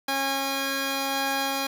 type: tone pair together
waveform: 10% pulse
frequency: 272.8 / 817.5 Hz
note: C#4 / G#5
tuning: -28 / -28 cents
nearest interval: octave + perfect fifth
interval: 1900 cents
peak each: -20 dBFS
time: 0.08-1.67 s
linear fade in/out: 5 ms
effects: none